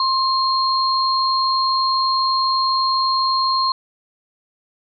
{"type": "tone pair together", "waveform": "sine", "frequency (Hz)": [1056, 4224], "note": ["C6", "C8"], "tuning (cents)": [16, 16], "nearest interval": "2 octaves", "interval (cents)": 2400, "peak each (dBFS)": [-17, -20], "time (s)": [0, 3.72], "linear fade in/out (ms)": 2, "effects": []}